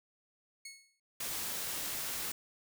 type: tone with exponential decay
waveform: 15% pulse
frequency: 2191 Hz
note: C#7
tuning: 21 cents flat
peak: -36 dBFS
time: 0.65-1 s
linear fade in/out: 5 ms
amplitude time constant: 76 ms
type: noise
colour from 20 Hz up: white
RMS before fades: -38 dBFS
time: 1.2-2.32 s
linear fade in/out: 5 ms
effects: none